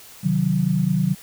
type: chord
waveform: sine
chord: C diminished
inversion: none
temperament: equal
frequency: 130.81 / 155.56 / 185 Hz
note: C3 / Eb3 / Gb3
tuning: 0 / 0 / 0 cents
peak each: -25 / -21 / -20 dBFS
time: 0.23-1.15 s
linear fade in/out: 20 ms
effects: white hiss -44 dBFS RMS until 1.22 s